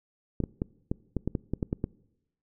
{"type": "clicks", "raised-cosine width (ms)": 3, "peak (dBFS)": -15, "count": 11, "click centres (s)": [0.403, 0.438, 0.619, 0.915, 1.167, 1.276, 1.352, 1.536, 1.628, 1.729, 1.841], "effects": ["noise-tail reverb RT60 0.9 s tail -23 dB re dry"]}